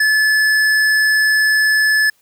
triangle tone with tanh clipping, 1728 Hz, A6, 32 cents flat, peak -13 dBFS, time 0-2.1 s, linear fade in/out 5 ms, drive 18 dB, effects white hiss -58 dBFS RMS until 2.21 s

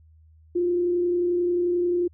sine tone with frequency modulation, 351.7 Hz, F4, 12 cents sharp, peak -20 dBFS, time 0.55-2.08 s, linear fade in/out 10 ms, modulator 31.3 Hz, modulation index 0.22, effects added 79 Hz sine -51 dBFS peak until 2.13 s

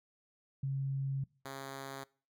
sine / 5% pulse tone pair in turn, 136.2 / 136.2 Hz, C#3 / C#3, -30 / -30 cents, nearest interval unison, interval 0 cents, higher neither, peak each -32 / -31 dBFS, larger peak second, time 0.63-1.24 / 1.45-2.04 s, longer first, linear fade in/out 5 ms, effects noise-tail reverb RT60 0.4 s tail -23 dB re dry

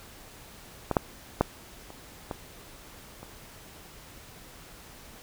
clicks, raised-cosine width 1 ms, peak -12 / -6 / -6 / -28 / -18 / -28 dBFS, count 6, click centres 0.913 / 0.968 / 1.41 / 1.904 / 2.312 / 3.23 s, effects pink hiss -49 dBFS RMS until 5.22 s

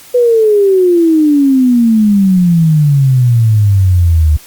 sine exponential sweep, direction down, 498.4 to 74.5 Hz, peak -5 dBFS, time 0.14-4.37 s, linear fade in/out 10 ms, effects white hiss -37 dBFS RMS until 4.46 s + Opus 48 kbps

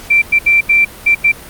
sine tone bursts at uneven times, 2349 Hz, D7, in tune, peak -6 dBFS, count 6, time 0.1-0.22 / 0.32-0.39 / 0.46-0.61 / 0.69-0.85 / 1.06-1.15 / 1.24-1.32 s, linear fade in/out 10 ms, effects pink hiss -33 dBFS RMS until 1.49 s + Opus 48 kbps

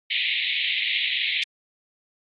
pink band-pass noise, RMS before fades -25 dBFS, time 0.1-1.44 s, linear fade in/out 10 ms, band 2000 to 3900 Hz, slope 96 dB/octave, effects AAC 32 kbps

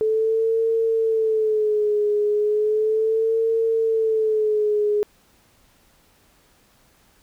sine tone with vibrato, 434.1 Hz, A4, 23 cents flat, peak -17 dBFS, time 0.01-5.03 s, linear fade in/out 0 ms, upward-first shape sine, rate 0.35 Hz, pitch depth 71 cents each way, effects pink hiss -58 dBFS RMS until 7.22 s

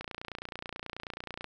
click train, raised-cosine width 0.3 ms, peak -22 dBFS, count 43, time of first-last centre 0.01-1.443 s, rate 29.3 Hz, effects none

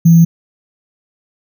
sine tone with sample-and-hold, 166.7 Hz, E3, 20 cents sharp, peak -3 dBFS, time 0.05-0.25 s, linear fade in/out 10 ms, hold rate 6300 Hz, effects none

